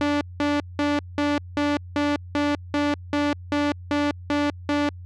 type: tone bursts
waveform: sawtooth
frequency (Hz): 291.2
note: D4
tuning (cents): -15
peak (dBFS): -16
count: 13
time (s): 0.01-4.89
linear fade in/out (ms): 0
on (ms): 200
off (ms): 190
effects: added 89 Hz sine -36 dBFS peak until 5.05 s + low-pass 4000 Hz 12 dB/octave